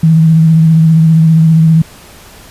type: tone with vibrato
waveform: sine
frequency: 161 Hz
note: E3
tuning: 41 cents flat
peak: -3 dBFS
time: 0.03-1.82 s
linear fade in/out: 5 ms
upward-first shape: triangle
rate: 15 Hz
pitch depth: 37 cents each way
effects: pink hiss -36 dBFS RMS until 2.5 s + resampled to 32000 Hz